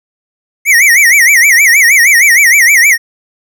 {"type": "tone with vibrato", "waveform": "square", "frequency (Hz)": 2072, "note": "C7", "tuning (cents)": -17, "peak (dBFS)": -4, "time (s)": [0.65, 2.98], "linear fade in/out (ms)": 50, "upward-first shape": "sine", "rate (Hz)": 6.4, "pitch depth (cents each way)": 210, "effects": []}